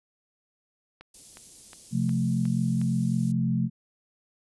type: click train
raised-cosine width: 0.3 ms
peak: -29 dBFS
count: 6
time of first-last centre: 1.01-2.815 s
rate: 2.77 Hz
type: band-stop noise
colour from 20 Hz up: white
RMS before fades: -47 dBFS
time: 1.14-3.32 s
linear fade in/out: 5 ms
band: 360 to 5400 Hz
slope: 12 dB/octave
type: chord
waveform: sine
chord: F major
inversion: second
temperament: equal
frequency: 130.81 / 174.61 / 220 Hz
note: C3 / F3 / A3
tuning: 0 / 0 / 0 cents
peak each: -27 dBFS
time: 1.91-3.7 s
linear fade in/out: 50 ms
effects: resampled to 24000 Hz